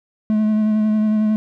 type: tone with vibrato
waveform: triangle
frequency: 214.7 Hz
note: A3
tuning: 42 cents flat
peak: -12 dBFS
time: 0.3-1.36 s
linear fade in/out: 0 ms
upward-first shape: sine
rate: 11 Hz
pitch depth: 18 cents each way
effects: none